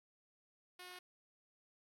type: tone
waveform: 5% pulse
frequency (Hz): 361.6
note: F#4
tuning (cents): -40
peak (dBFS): -39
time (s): 0.79-0.99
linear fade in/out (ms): 5
effects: AAC 48 kbps